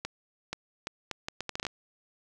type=accelerating click train; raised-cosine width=0.2 ms; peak=-16 dBFS; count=12; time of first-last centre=0.05-1.667 s; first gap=480 ms; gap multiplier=0.71; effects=none